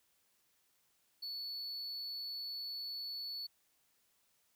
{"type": "tone", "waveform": "triangle", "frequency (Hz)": 4435, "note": "C#8", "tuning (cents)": 0, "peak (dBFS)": -39, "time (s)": [1.22, 3.47], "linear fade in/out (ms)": 10, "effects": ["white hiss -75 dBFS RMS until 4.55 s"]}